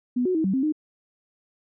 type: tone with pitch steps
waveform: sine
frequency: 247.5 / 367.7 / 319.1 / 191.4 / 264.8 / 307 Hz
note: B3 / F#4 / D#4 / G3 / C4 / D#4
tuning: +4 / -11 / +44 / -41 / +21 / -23 cents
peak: -20 dBFS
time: 0.16-0.724 s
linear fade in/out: 10 ms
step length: 94 ms
effects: none